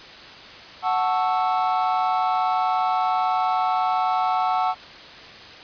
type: chord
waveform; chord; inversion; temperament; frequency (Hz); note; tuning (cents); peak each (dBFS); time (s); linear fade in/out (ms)
triangle; F# minor seventh; none; equal; 740 / 880 / 1108.7 / 1318.5; F#5 / A5 / C#6 / E6; 0 / 0 / 0 / 0; -20 / -24 / -26 / -25; 0.82-4.75; 50
effects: white hiss -41 dBFS RMS until 5.63 s + resampled to 11025 Hz